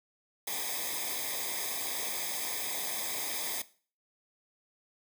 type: noise with comb filter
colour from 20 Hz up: white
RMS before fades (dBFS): -35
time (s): 0.47-3.62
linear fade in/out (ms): 5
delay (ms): 0.7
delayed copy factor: -0.95
effects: noise-tail reverb RT60 0.4 s tail -17 dB re dry